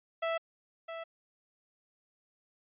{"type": "tone with echo", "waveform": "sawtooth", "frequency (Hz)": 659.3, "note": "E5", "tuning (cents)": 0, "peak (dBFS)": -26, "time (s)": [0.22, 0.38], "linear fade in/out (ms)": 10, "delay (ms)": 660, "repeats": 1, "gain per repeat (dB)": -9, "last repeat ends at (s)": 1.04, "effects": ["resampled to 8000 Hz"]}